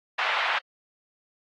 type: band-pass noise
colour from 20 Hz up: pink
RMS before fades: -26 dBFS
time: 0.18-0.59 s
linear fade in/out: 10 ms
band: 830 to 3100 Hz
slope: 24 dB/octave
effects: AAC 48 kbps